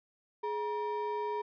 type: ring-modulated tone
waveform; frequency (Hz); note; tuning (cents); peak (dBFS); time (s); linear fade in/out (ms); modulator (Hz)
triangle; 686; F5; -31; -27; 0.43-1.42; 10; 266
effects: resampled to 11025 Hz